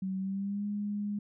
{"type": "tone with pitch glide", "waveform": "sine", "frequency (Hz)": [189.8, 205.8], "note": ["F#3", "G#3"], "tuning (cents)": [44, -16], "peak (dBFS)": -31, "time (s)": [0.02, 1.19], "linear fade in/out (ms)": 5, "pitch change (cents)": 140, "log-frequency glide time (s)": [0.18, 0.66], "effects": []}